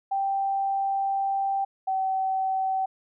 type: tone pair in turn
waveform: sine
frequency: 784 / 763.9 Hz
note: G5 / G5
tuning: 0 / -45 cents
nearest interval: unison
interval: 45 cents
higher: first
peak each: -23 dBFS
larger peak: neither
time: 0.11-1.65 / 1.87-2.86 s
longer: first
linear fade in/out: 10 ms
effects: none